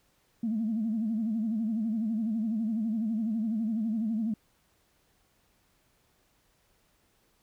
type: tone with vibrato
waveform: sine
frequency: 221.1 Hz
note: A3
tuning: 9 cents sharp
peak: -26 dBFS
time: 0.43-4.34 s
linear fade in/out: 5 ms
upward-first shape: sine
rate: 12 Hz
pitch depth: 100 cents each way
effects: tanh soft clip ceiling -22 dBFS + pink hiss -69 dBFS RMS until 7.42 s